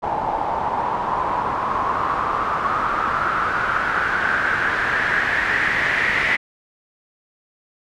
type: noise with low-pass filter sweep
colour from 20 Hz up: white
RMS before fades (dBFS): -21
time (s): 0.02-6.37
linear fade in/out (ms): 20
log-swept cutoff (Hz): 840 to 2000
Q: 5.8
effects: none